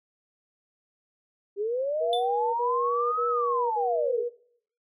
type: linear two-way sweep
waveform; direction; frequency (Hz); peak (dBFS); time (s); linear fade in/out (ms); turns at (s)
sine; up then down; 390 to 1318.5 to 390; -25; 1.56-4.24; 50; 3.27
type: tone bursts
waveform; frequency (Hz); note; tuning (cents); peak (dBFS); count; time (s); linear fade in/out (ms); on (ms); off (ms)
sine; 480; B4; -49; -27; 4; 2-4.295; 20; 540; 45
type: tone with exponential decay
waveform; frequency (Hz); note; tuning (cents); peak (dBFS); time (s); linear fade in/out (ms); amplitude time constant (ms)
triangle; 3520; A7; 0; -24; 2.13-2.33; 1; 42
effects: noise-tail reverb RT60 0.6 s tail -20 dB re dry